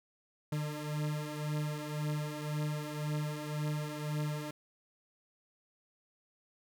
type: beating tone pair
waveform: 40% pulse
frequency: 149.6 / 151.5 Hz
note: D3 / D#3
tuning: +32 / -46 cents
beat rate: 1.9 Hz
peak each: -35 / -38 dBFS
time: 0.52-4.51 s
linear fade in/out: 5 ms
effects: none